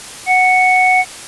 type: tone pair together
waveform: sine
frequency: 740 / 2217 Hz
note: F#5 / C#7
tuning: 0 / 0 cents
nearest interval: octave + perfect fifth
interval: 1900 cents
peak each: -11 dBFS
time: 0.26-1.05 s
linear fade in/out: 50 ms
effects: white hiss -31 dBFS RMS until 1.27 s + resampled to 24000 Hz